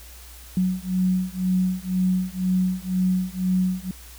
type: beating tone pair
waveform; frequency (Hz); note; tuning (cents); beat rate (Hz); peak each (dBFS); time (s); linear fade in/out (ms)
sine; 183.7 / 185.7; F#3 / F#3; -12 / +7; 2; -23; 0.57-3.91; 2
effects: added 60 Hz sine -43 dBFS peak until 4.18 s + white hiss -46 dBFS RMS until 4.18 s

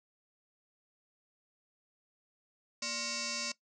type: tone with frequency modulation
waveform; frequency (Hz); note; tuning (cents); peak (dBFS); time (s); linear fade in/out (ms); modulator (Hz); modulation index
sine; 235.7; A#3; +19; -34; 2.82-3.52; 5; 822; 7.9
effects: noise-tail reverb RT60 0.1 s tail -18 dB re dry

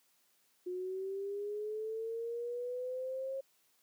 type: linear sweep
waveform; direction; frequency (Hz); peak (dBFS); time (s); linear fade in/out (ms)
sine; up; 358.4 to 541; -36; 0.66-3.41; 10
effects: white hiss -72 dBFS RMS until 3.82 s + high-pass 150 Hz 12 dB/octave

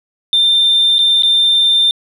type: tone with dropouts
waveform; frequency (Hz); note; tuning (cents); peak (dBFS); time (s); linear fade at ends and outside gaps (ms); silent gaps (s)
sine; 3589; A7; +34; -7; 0.33-1.91; 1; 0.984-0.99 / 1.223-1.233
effects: tanh soft clip ceiling -5 dBFS

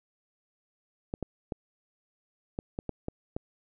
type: clicks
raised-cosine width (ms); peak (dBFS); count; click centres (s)
2; -19; 8; 1.139 / 1.227 / 1.522 / 2.589 / 2.789 / 2.893 / 3.084 / 3.365
effects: none

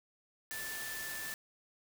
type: tone in noise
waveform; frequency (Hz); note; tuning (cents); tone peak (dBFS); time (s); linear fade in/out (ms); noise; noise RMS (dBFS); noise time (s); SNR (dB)
sine; 1760; A6; 0; -42; 0.51-1.34; 0; white; -43; 0.51-1.34; -2
effects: none

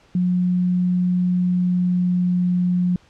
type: tone with pitch glide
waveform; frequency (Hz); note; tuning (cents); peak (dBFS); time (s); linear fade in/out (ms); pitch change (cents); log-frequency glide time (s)
sine; 180 to 178.96; F#3 to F3; -47 to +43; -16; 0.15-2.96; 2; -10; 1.3-2.47
effects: pink hiss -54 dBFS RMS until 3.09 s + low-pass 5000 Hz 12 dB/octave

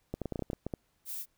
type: clicks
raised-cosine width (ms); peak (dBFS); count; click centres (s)
2; -21; 11; 0.14 / 0.217 / 0.257 / 0.323 / 0.358 / 0.393 / 0.423 / 0.501 / 0.532 / 0.666 / 0.738
type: noise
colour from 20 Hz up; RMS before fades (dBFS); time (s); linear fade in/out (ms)
violet; -39; 1.05-1.26; 50
effects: pink hiss -74 dBFS RMS until 1.37 s

